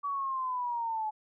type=linear sweep; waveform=sine; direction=down; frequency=1144 to 850 Hz; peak=-30 dBFS; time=0.03-1.11 s; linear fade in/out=20 ms; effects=none